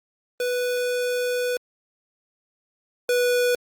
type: tone pair in turn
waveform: square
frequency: 493.9 / 490.8 Hz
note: B4 / B4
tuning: 0 / -11 cents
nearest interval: unison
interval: 11 cents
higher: first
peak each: -23 / -19 dBFS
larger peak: second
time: 0.4-1.57 / 3.09-3.55 s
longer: first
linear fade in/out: 2 ms
effects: Opus 32 kbps